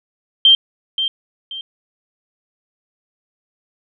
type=tone with echo; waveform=sine; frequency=3155 Hz; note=G7; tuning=10 cents sharp; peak=-6 dBFS; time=0.45-0.55 s; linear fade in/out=2 ms; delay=530 ms; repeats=2; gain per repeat=-10 dB; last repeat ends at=1.61 s; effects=none